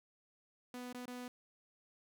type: tone with dropouts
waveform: sawtooth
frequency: 247.7 Hz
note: B3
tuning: 5 cents sharp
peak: -40 dBFS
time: 0.74-1.28 s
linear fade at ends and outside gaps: 2 ms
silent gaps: 0.928-0.946 / 1.057-1.079 s
effects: none